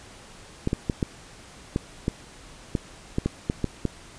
clicks, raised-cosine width 3 ms, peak -10 dBFS, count 12, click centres 0.674 / 0.731 / 0.898 / 1.028 / 1.761 / 2.081 / 2.752 / 3.184 / 3.26 / 3.499 / 3.643 / 3.853 s, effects pink hiss -47 dBFS RMS until 4.18 s + resampled to 22050 Hz

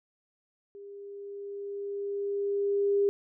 sine tone with level ramp, 402.1 Hz, G4, 44 cents sharp, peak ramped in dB -43 to -21 dBFS, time 0.75-3.09 s, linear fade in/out 0 ms, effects none

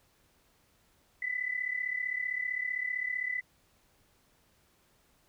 sine tone pair together, 1975.5 / 2011 Hz, B6 / B6, 0 / +31 cents, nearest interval unison, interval 31 cents, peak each -35 / -33 dBFS, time 1.22-3.41 s, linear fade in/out 5 ms, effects pink hiss -68 dBFS RMS until 5.28 s

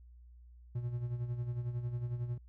triangle tone with tremolo, 120.7 Hz, B2, 39 cents flat, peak -30 dBFS, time 0.75-2.38 s, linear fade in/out 5 ms, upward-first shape sine, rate 11 Hz, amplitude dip 60%, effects added 60 Hz sine -53 dBFS peak until 2.48 s

